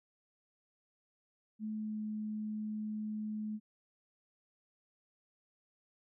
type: tone with pitch glide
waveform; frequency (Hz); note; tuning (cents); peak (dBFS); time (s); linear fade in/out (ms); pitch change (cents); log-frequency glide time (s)
sine; 215.8 to 213.9; A3 to A3; -33 to -49; -36; 1.59-3.6; 50; -16; 1.72-2.01
effects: none

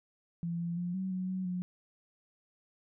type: tone with pitch steps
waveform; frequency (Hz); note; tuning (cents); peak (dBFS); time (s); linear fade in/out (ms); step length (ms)
sine; 169.7 / 170.7 / 176.1 / 188.8 / 184.8 / 186.7 / 180.4; F3 / F3 / F3 / F#3 / F#3 / F#3 / F#3; -49 / -39 / +15 / +35 / -2 / +16 / -44; -32; 0.43-1.62; 0; 170
effects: none

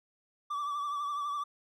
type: tone with vibrato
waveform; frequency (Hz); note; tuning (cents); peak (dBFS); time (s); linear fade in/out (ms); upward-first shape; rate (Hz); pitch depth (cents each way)
triangle; 1160; D6; -22; -30; 0.5-1.44; 10; triangle; 12; 55
effects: none

